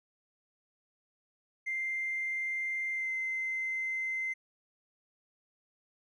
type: tone with pitch glide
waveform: triangle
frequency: 2093 to 2071 Hz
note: C7 to C7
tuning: 0 to -18 cents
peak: -28 dBFS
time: 1.66-4.34 s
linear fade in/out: 20 ms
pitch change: -18 cents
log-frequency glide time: 2.92-3.11 s
effects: tanh soft clip ceiling -29 dBFS + resampled to 24000 Hz